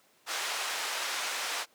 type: band-pass noise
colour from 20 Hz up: pink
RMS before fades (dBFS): -34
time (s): 0.26-1.66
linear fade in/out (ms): 50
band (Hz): 910 to 7800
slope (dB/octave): 12
effects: pink hiss -64 dBFS RMS until 1.74 s + high-pass 300 Hz 12 dB/octave